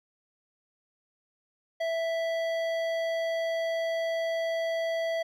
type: tone with hard clipping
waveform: sine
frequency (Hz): 659.3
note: E5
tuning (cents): 0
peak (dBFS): -29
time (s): 1.8-5.23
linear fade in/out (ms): 10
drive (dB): 12
effects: none